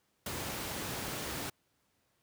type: noise with ADSR envelope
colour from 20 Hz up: pink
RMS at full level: -35 dBFS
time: 0.26-1.5 s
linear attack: 4 ms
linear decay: 16 ms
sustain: -3 dB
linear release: 7 ms
effects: pink hiss -75 dBFS RMS until 2.22 s + high-pass 80 Hz 12 dB/octave